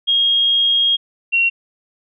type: tone pair in turn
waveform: sine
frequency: 3259 / 2740 Hz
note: G#7 / F7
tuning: -33 / -34 cents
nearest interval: minor third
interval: 301 cents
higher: first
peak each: -12 dBFS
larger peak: neither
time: 0.07-0.97 / 1.32-1.5 s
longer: first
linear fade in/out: 20 ms
effects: none